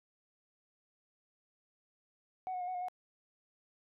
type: tone with pitch steps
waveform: sine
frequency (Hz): 746 / 730 / 716 / 740 / 717 / 731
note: F#5 / F#5 / F5 / F#5 / F5 / F#5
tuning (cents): +14 / -24 / +43 / 0 / +45 / -21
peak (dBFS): -34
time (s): 2.47-2.884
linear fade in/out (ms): 0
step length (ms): 69
effects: tanh soft clip ceiling -33 dBFS